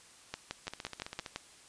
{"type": "two click trains", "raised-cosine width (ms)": 0.2, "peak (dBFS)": [-19, -23], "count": [7, 10], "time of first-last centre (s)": [[0.34, 1.36], [0.67, 1.262]], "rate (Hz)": [5.88, 15.2], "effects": ["white hiss -57 dBFS RMS until 1.68 s", "resampled to 22050 Hz"]}